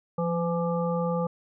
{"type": "harmonic tone with a mistuned harmonic", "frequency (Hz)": 169.2, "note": "E3", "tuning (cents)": 45, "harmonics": [1, 3, 5, 7], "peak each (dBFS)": [-27, -28, -35, -35], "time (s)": [0.18, 1.27], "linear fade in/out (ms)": 5, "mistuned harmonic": 1, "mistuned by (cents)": 35, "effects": []}